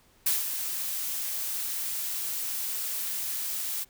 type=noise with ADSR envelope; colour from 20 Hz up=blue; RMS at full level=-24 dBFS; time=0.26-3.85 s; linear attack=6 ms; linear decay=170 ms; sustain=-8 dB; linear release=28 ms; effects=pink hiss -62 dBFS RMS until 3.89 s